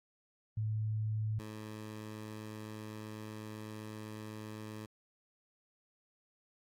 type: tone pair in turn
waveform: sine / 15% pulse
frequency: 108.4 / 107.87 Hz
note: A2 / A2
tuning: -25 / -34 cents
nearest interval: unison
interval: 9 cents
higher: first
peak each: -32 / -37 dBFS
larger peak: first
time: 0.57-1.39 / 1.39-4.86 s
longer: second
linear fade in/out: 5 ms
effects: AAC 64 kbps